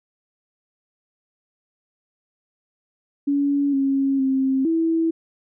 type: tone with pitch steps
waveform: sine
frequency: 283.2 / 272.8 / 266 / 327.3 Hz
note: C#4 / C#4 / C4 / E4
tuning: +37 / -28 / +29 / -12 cents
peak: -17 dBFS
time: 3.27-5.11 s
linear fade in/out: 10 ms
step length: 460 ms
effects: none